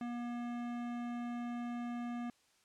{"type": "tone with hard clipping", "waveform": "sine", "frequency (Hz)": 239.7, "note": "A#3", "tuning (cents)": 48, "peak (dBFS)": -40, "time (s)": [0.01, 2.3], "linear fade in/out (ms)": 2, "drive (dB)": 16, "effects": ["white hiss -71 dBFS RMS until 2.64 s", "low-pass 8000 Hz 12 dB/octave"]}